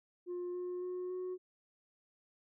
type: tone with pitch steps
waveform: sine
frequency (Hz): 355.3 / 359 / 362.8 / 366.6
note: F4 / F4 / F#4 / F#4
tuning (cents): +30 / +48 / -34 / -16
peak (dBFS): -35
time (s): 0.26-1.38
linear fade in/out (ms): 50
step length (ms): 280
effects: tanh soft clip ceiling -36 dBFS